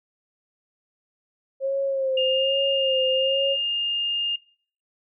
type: tone with vibrato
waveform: sine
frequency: 535 Hz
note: C5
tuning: 38 cents sharp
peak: -21 dBFS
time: 1.6-3.57 s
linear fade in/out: 50 ms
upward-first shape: sine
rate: 1.2 Hz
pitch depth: 45 cents each way
type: tone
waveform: sine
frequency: 2821 Hz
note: F7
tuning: 17 cents sharp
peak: -22 dBFS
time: 2.17-4.36 s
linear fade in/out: 5 ms
effects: noise-tail reverb RT60 0.5 s tail -23 dB re dry